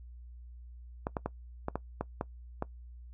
clicks, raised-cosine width 1 ms, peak -18 dBFS, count 8, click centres 1.069 / 1.168 / 1.26 / 1.684 / 1.756 / 2.01 / 2.211 / 2.624 s, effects noise-tail reverb RT60 0.1 s tail -20 dB re dry + added 60 Hz sine -46 dBFS peak until 3.13 s

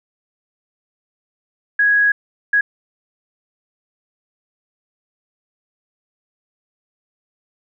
sine tone bursts at uneven times, 1661.2 Hz, G#6, in tune, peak -11 dBFS, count 2, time 1.79-2.12 / 2.53-2.61 s, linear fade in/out 5 ms, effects none

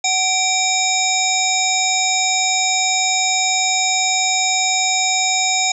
harmonic tone with a mistuned harmonic, 750 Hz, F#5, 23 cents sharp, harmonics 1 / 3 / 5 / 7 / 9 / 10, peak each -21 / -21 / -23 / -24 / -20 / -27 dBFS, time 0.04-5.72 s, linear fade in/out 5 ms, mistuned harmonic 3, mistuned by +74 cents, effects none

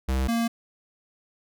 square tone pair in turn, 65.41 / 231.7 Hz, C2 / A#3, 0 / -10 cents, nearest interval octave + minor seventh, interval 2190 cents, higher second, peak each -23 dBFS, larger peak neither, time 0.08-0.28 / 0.28-0.48 s, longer neither, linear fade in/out 10 ms, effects none

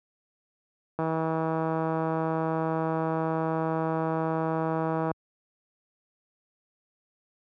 click train, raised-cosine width 1 ms, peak -15 dBFS, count 665, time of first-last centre 0.99-5.114 s, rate 161 Hz, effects high-pass 80 Hz 12 dB/octave

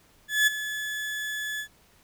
35% pulse tone with ADSR envelope, 1716 Hz, A6, 44 cents flat, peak -15 dBFS, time 0.28-1.68 s, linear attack 190 ms, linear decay 17 ms, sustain -13 dB, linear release 84 ms, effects pink hiss -60 dBFS RMS until 2.03 s

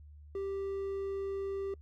triangle tone, 392 Hz, G4, in tune, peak -32 dBFS, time 0.35-1.74 s, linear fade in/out 2 ms, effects noise-tail reverb RT60 0.1 s tail -25 dB re dry + added 74 Hz sine -50 dBFS peak until 1.81 s

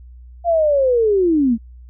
sine linear sweep, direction down, 698.5 to 215.2 Hz, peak -12 dBFS, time 0.44-1.58 s, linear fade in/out 50 ms, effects added 61 Hz sine -37 dBFS peak until 1.89 s

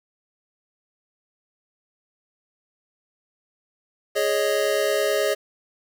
square chord, Ab suspended fourth, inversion none, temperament just, 415.3 / 553.7 / 623 Hz, Ab4 / Db5 / Eb5, 0 / -2 / +2 cents, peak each -25 dBFS, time 4.15-5.35 s, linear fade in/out 20 ms, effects 8-bit

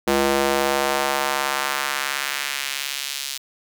square tone with high-pass filter sweep, 69.3 Hz, C#2, in tune, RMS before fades -23 dBFS, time 0.07-3.38 s, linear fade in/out 10 ms, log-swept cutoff 330 to 4000 Hz, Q 1.1, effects none

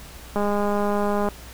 click train, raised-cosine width 1 ms, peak -11 dBFS, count 191, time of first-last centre 0.36-1.287 s, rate 205 Hz, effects added 60 Hz sine -43 dBFS peak until 1.53 s + pink hiss -43 dBFS RMS until 1.53 s

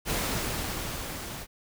pink noise with level ramp, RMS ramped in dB -28 to -39 dBFS, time 0.05-1.47 s, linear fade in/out 50 ms, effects none

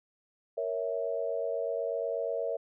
sine chord, A# diminished, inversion none, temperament equal with one note detuned, 466.2 / 554.4 / 655.1 Hz, A#4 / C#5 / E5, 0 / 0 / -11 cents, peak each -34 dBFS, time 0.57-2.57 s, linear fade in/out 10 ms, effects none

